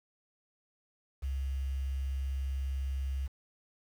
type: tone with quantisation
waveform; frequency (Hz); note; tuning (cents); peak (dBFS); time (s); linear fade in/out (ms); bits
sine; 67.4; C#2; -48; -31; 1.22-3.28; 20; 9
effects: none